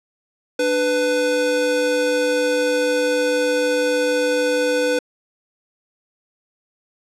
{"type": "tone pair together", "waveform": "square", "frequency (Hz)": [296, 497.8], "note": ["D4", "B4"], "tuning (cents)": [14, 14], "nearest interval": "major sixth", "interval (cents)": 900, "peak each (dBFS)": [-25, -18], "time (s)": [0.59, 4.99], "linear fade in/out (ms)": 5, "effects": ["low-pass 9000 Hz 12 dB/octave"]}